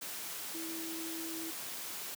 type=tone in noise; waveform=sine; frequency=326.8 Hz; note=E4; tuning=15 cents flat; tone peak=-41 dBFS; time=0.54-1.51 s; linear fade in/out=10 ms; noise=white; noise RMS=-42 dBFS; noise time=0.01-2.15 s; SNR=-2 dB; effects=high-pass 150 Hz 12 dB/octave